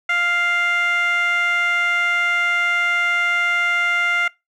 15% pulse tone with band-pass filter, 698.5 Hz, F5, in tune, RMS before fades -19 dBFS, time 0.09-4.28 s, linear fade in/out 5 ms, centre 1800 Hz, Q 3.5, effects noise-tail reverb RT60 0.2 s tail -22 dB re dry

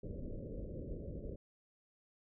pink low-pass noise, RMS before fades -44 dBFS, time 0.03-1.36 s, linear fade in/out 5 ms, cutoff 590 Hz, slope 96 dB/octave, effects none

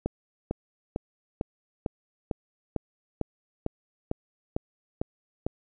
click train, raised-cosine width 2 ms, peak -14 dBFS, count 13, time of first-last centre 0.06-5.465 s, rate 2.22 Hz, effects none

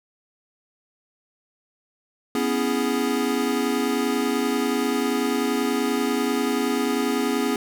square chord, C# minor seventh, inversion third, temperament equal, 246.9 / 277.2 / 329.6 / 415.3 Hz, B3 / C#4 / E4 / G#4, 0 / 0 / 0 / 0 cents, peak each -26 / -27 / -31 / -27 dBFS, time 2.35-7.56 s, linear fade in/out 2 ms, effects none

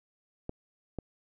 clicks, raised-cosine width 2 ms, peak -22 dBFS, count 2, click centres 0.494 / 0.987 s, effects none

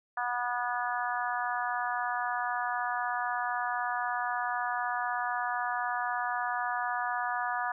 harmonic tone, 243.9 Hz, B3, 21 cents flat, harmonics 3 / 4 / 5 / 6 / 7, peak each -34 / -35 / -36 / -37 / -37 dBFS, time 0.17-7.72 s, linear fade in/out 5 ms, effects none

